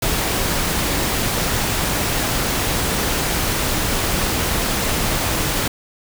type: noise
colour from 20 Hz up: pink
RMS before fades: -20 dBFS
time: 0.02-5.68 s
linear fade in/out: 5 ms
effects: none